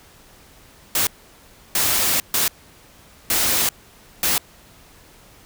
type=noise bursts at uneven times; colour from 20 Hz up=white; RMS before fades=-19 dBFS; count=5; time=0.95-1.07 / 1.75-2.2 / 2.34-2.48 / 3.3-3.69 / 4.23-4.38 s; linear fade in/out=2 ms; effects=pink hiss -49 dBFS RMS until 5.45 s